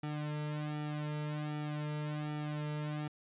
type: tone with flanger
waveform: sawtooth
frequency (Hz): 150.1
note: D3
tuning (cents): +38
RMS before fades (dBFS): -38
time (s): 0.03-3.08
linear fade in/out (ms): 5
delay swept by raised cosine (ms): 1.9 to 2.77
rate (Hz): 1.3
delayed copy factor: -0.95
effects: resampled to 8000 Hz